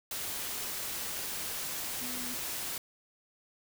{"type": "tone in noise", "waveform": "sine", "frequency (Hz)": 247.9, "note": "B3", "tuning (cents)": 7, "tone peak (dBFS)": -43, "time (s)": [2.01, 2.34], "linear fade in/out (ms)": 2, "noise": "white", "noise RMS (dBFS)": -37, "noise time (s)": [0.11, 2.78], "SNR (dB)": -9, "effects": []}